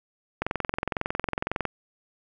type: click train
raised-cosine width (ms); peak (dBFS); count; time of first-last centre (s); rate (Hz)
0.5; -11; 28; 0.42-1.653; 21.9
effects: none